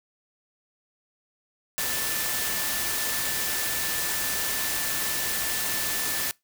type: tone in noise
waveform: sine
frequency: 1760 Hz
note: A6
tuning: in tune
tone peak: -36 dBFS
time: 1.78-6.31 s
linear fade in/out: 0 ms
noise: white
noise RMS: -28 dBFS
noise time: 1.78-6.31 s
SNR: -11 dB
effects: noise-tail reverb RT60 0.2 s tail -23 dB re dry